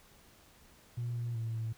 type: tone with pitch steps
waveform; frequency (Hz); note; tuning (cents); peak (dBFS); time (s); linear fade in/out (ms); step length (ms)
sine; 119.7 / 118.6 / 113.5 / 112.4; A#2 / A#2 / A#2 / A2; +46 / +30 / -46 / +37; -32; 0.97-1.73; 10; 190
effects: tanh soft clip ceiling -30 dBFS + pink hiss -61 dBFS RMS until 1.77 s